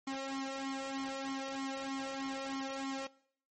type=tone with flanger; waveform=sawtooth; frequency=270 Hz; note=C#4; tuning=45 cents flat; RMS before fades=-39 dBFS; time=0.07-3.07 s; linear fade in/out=5 ms; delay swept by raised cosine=0.92 to 1.6 ms; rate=3.2 Hz; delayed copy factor=+0.85; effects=noise-tail reverb RT60 0.6 s tail -21 dB re dry + MP3 32 kbps